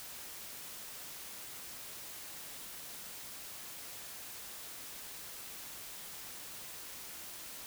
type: silence
effects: white hiss -47 dBFS RMS until 7.66 s